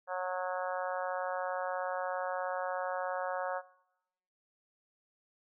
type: harmonic tone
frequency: 183.1 Hz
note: F#3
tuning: 18 cents flat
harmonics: 3 / 4 / 5 / 6 / 7 / 8 / 9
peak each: -37 / -39 / -41 / -43 / -44 / -45 / -46 dBFS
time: 0.07-3.62 s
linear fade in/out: 50 ms
effects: noise-tail reverb RT60 0.9 s tail -20 dB re dry